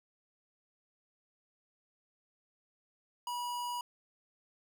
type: tone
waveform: square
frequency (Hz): 970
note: B5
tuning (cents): -31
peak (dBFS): -36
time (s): 3.27-3.81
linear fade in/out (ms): 2
effects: none